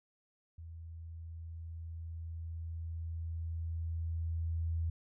sine tone with level ramp, 82.41 Hz, E2, in tune, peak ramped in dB -45 to -31 dBFS, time 0.58-4.9 s, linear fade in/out 5 ms, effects none

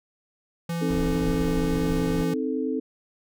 square tone, 168.6 Hz, E3, 39 cents sharp, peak -27 dBFS, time 0.69-2.34 s, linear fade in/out 5 ms
sine chord, A diminished, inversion first, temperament equal, 261.6 / 311.1 / 440 Hz, C4 / Eb4 / A4, 0 / 0 / 0 cents, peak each -27 / -30 / -29 dBFS, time 0.81-2.8 s, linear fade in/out 10 ms
brown noise, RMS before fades -31 dBFS, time 0.89-2.24 s, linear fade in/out 0 ms
effects none

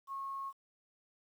sine tone with quantisation, 1091 Hz, C#6, 28 cents flat, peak -38 dBFS, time 0.07-0.53 s, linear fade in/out 50 ms, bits 11, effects none

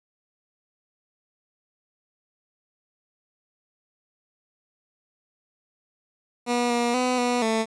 15% pulse tone with pitch steps, 242 / 238.8 / 251.6 / 244.6 / 222.5 Hz, B3 / A#3 / B3 / B3 / A3, -35 / +42 / +32 / -16 / +20 cents, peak -15 dBFS, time 6.46-7.66 s, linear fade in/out 50 ms, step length 240 ms, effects resampled to 22050 Hz + 9-bit

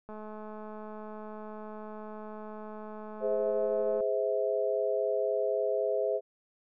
click train, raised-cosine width 1 ms, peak -31 dBFS, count 839, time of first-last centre 0.09-4.006 s, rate 214 Hz
sine chord, Ab augmented, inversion none, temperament just, 415.3 / 519.1 / 648.9 Hz, Ab4 / C5 / E5, 0 / -14 / -27 cents, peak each -31 dBFS, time 3.2-6.21 s, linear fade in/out 50 ms
effects none

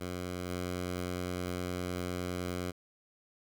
10% pulse tone with level steps, 89.8 Hz, F2, 49 cents sharp, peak -28 / -26 dBFS, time 0-2.72 s, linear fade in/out 20 ms, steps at 0.5 s, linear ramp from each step 5 ms, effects none

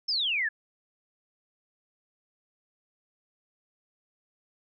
sine exponential sweep, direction down, 5410 to 1658 Hz, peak -25 dBFS, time 0.08-0.49 s, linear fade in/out 10 ms, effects none

